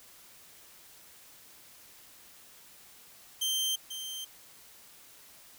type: tone with echo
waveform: sawtooth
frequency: 3136 Hz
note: G7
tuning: in tune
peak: -25 dBFS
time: 3.41-3.76 s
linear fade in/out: 10 ms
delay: 490 ms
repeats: 1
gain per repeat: -9 dB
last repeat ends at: 4.25 s
effects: white hiss -55 dBFS RMS until 5.58 s